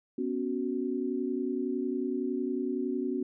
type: chord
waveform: sine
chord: B suspended second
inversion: none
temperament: just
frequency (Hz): 246.9 / 277.8 / 370.4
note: B3 / C#4 / F#4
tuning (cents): 0 / +4 / +2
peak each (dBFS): -33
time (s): 0.18-3.23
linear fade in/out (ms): 5
effects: none